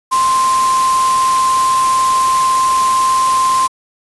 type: tone in noise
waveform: sine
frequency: 1047 Hz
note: C6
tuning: 1 cent sharp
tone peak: -10 dBFS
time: 0.11-3.68 s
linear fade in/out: 20 ms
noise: white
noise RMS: -22 dBFS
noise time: 0.11-3.68 s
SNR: +9 dB
effects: resampled to 24000 Hz